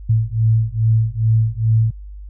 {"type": "beating tone pair", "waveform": "sine", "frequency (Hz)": [110.5, 112.9], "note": ["A2", "A2"], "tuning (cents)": [8, 45], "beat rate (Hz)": 2.4, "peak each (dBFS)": -16, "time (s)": [0.09, 1.91], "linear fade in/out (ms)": 10, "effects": ["added 50 Hz sine -31 dBFS peak until 2.29 s"]}